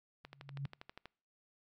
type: tone with exponential growth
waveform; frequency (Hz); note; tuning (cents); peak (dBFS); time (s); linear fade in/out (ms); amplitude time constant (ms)
sine; 138.9; C#3; +4; -35; 0.24-0.66; 5; 91
type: click train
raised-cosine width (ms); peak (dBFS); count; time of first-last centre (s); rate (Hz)
0.3; -32; 11; 0.25-1.056; 12.4
effects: noise-tail reverb RT60 0.5 s tail -26 dB re dry